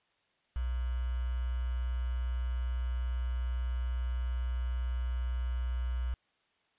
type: tone with quantisation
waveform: sine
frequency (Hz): 61.74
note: B1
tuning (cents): 0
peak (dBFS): -30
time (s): 0.56-6.14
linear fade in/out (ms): 0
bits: 8
effects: white hiss -73 dBFS RMS until 6.78 s + resampled to 8000 Hz